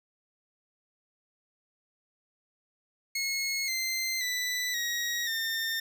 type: tone with pitch steps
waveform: 20% pulse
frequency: 2174 / 2077 / 1984.4 / 1895.9 / 1811.3 Hz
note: C#7 / C7 / B6 / A#6 / A6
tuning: -34 / -13 / +8 / +29 / +50 cents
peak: -24 dBFS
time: 3.15-5.8 s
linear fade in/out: 5 ms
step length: 530 ms
effects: none